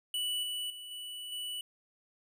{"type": "tone with level steps", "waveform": "square", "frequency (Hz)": 2960, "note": "F#7", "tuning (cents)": 0, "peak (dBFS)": [-32, -35, -44, -41, -37], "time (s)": [0.14, 1.61], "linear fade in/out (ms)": 2, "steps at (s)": [0.43, 0.7, 0.91, 1.32], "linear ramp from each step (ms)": 2, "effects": []}